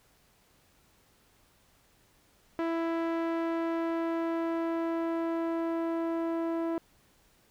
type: tone with low-pass filter sweep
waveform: sawtooth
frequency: 331.3 Hz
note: E4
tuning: 9 cents sharp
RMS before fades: -31 dBFS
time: 2.59-6.78 s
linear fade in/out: 0 ms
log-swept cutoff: 1800 to 960 Hz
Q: 0.73
effects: pink hiss -65 dBFS RMS until 7.5 s